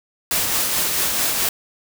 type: noise with tremolo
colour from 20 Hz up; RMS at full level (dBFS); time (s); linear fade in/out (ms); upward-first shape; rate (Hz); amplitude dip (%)
white; -19; 0.31-1.49; 2; triangle; 4.6; 35
effects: none